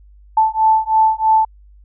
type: beating tone pair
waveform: sine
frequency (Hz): 877 / 880.1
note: A5 / A5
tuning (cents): -6 / 0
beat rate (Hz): 3.1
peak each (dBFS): -14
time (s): 0.37-1.45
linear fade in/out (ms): 5
effects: added 50 Hz sine -42 dBFS peak until 1.84 s